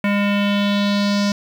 square tone with low-pass filter sweep, 202.9 Hz, G#3, 40 cents flat, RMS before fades -18 dBFS, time 0.04-1.32 s, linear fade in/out 2 ms, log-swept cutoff 2300 to 5400 Hz, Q 3.3, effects 7-bit

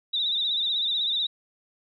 sine tone with vibrato, 3729 Hz, A#7, in tune, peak -23 dBFS, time 0.13-1.27 s, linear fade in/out 10 ms, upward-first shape sine, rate 16 Hz, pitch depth 84 cents each way, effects none

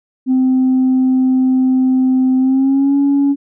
sine tone with pitch glide, 258.8 to 280.6 Hz, C4 to C#4, -19 to +21 cents, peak -8 dBFS, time 0.26-3.36 s, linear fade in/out 50 ms, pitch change +140 cents, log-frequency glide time 2.38-2.96 s, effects tanh soft clip ceiling -7 dBFS

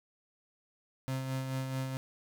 35% pulse tone with tremolo, 132 Hz, C3, 16 cents sharp, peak -30 dBFS, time 1.08-1.97 s, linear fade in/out 0 ms, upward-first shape sine, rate 4.6 Hz, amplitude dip 40%, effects none

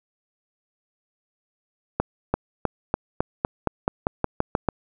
accelerating click train, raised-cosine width 1 ms, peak -6 dBFS, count 13, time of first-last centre 2-4.687 s, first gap 340 ms, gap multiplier 0.92, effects none

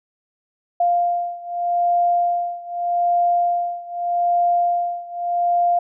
sine beating tone pair, 698.5 / 699.32 Hz, F5 / F5, 0 / +2 cents, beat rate 0.82 Hz, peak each -19 / -21 dBFS, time 0.8-5.79 s, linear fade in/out 5 ms, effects none

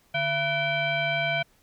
sine tone with frequency modulation, 1500 Hz, F#6, 23 cents sharp, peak -23 dBFS, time 0.14-1.43 s, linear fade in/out 10 ms, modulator 824 Hz, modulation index 1.7, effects pink hiss -63 dBFS RMS until 1.62 s

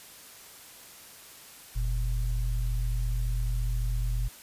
sine tone pair together, 44.57 / 119 Hz, F1 / A#2, +36 / +36 cents, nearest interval octave + perfect fourth, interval 1700 cents, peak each -26 / -33 dBFS, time 1.75-4.29 s, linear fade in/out 20 ms, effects white hiss -49 dBFS RMS until 4.42 s + resampled to 32000 Hz

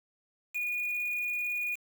sine tone with quantisation, 2451 Hz, D#7, 27 cents flat, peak -30 dBFS, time 0.54-1.76 s, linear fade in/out 20 ms, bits 7, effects none

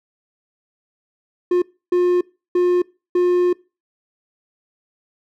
triangle tone bursts at uneven times, 356.6 Hz, F4, 36 cents sharp, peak -11 dBFS, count 4, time 1.51-1.62 / 1.92-2.21 / 2.55-2.82 / 3.15-3.53 s, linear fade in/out 5 ms, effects noise-tail reverb RT60 0.3 s tail -23 dB re dry

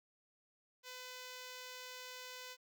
5% pulse tone, 504 Hz, B4, 35 cents sharp, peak -36 dBFS, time 0.83-2.57 s, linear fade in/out 50 ms, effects none

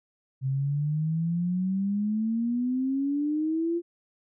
sine exponential sweep, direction up, 130.81 to 347 Hz, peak -24 dBFS, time 0.41-3.82 s, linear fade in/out 50 ms, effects none

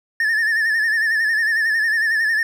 triangle tone with vibrato, 1777 Hz, A6, 17 cents sharp, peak -14 dBFS, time 0.2-2.43 s, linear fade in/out 2 ms, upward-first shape sine, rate 11 Hz, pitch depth 74 cents each way, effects none

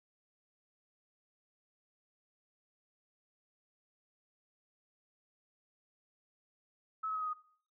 sine tone with pitch steps, 1296 / 1282.6 / 1269.3 / 1256.2 / 1243.2 Hz, E6 / E6 / D#6 / D#6 / D#6, -30 / -48 / +34 / +16 / -2 cents, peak -34 dBFS, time 7.03-7.335 s, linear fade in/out 10 ms, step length 61 ms, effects noise-tail reverb RT60 0.5 s tail -18 dB re dry

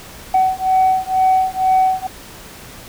sine beating tone pair, 752 / 754.1 Hz, F#5 / F#5, +28 / +33 cents, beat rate 2.1 Hz, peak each -14 dBFS, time 0.34-2.07 s, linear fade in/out 5 ms, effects tanh soft clip ceiling -7 dBFS + pink hiss -37 dBFS RMS until 2.88 s

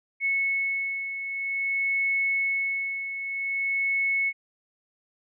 sine beating tone pair, 2200 / 2200.51 Hz, C#7 / C#7, -14 / -13 cents, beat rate 0.51 Hz, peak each -25 / -32 dBFS, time 0.2-4.33 s, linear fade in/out 50 ms, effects none

